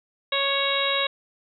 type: harmonic tone with a mistuned harmonic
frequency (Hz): 554.4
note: C#5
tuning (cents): 0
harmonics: 1 / 2 / 3 / 4 / 5 / 6 / 7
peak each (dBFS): -28 / -29 / -32 / -29 / -31 / -31 / -26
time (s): 0.32-1.07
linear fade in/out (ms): 5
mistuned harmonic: 7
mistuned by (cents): -32
effects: none